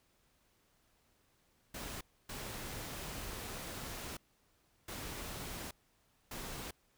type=noise bursts at uneven times; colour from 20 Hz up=pink; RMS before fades=-44 dBFS; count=4; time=1.74-2.01 / 2.29-4.17 / 4.88-5.71 / 6.31-6.71 s; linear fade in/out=5 ms; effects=pink hiss -73 dBFS RMS until 6.97 s